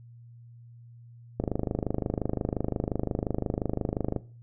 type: click train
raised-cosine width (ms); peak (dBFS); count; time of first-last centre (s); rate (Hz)
2; -14; 72; 1.4-4.163; 25.7
effects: noise-tail reverb RT60 0.4 s tail -18 dB re dry + added 118 Hz sine -47 dBFS peak until 4.42 s